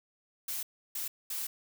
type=noise bursts at uneven times; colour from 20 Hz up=blue; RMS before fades=-36 dBFS; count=3; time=0.48-0.63 / 0.95-1.08 / 1.3-1.47 s; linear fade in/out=5 ms; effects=none